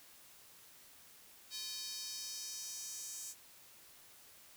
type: tone with high-pass filter sweep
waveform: square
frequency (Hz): 345.6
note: F4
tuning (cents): -18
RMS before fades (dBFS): -45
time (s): 1.5-3.35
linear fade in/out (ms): 50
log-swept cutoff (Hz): 4200 to 7100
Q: 2.8
effects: white hiss -60 dBFS RMS until 4.56 s